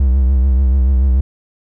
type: tone with vibrato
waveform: triangle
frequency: 65.41 Hz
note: C2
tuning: in tune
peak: -7 dBFS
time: 0-1.21 s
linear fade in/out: 5 ms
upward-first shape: triangle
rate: 6.9 Hz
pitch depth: 100 cents each way
effects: none